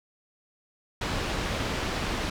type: low-pass noise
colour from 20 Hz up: pink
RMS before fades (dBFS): -30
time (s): 1.01-2.3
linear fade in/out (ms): 5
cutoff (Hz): 4600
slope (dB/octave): 12
effects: none